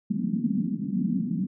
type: band-pass noise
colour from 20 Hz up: pink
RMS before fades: -27 dBFS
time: 0.1-1.47 s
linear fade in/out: 5 ms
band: 170 to 250 Hz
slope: 48 dB/octave
effects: none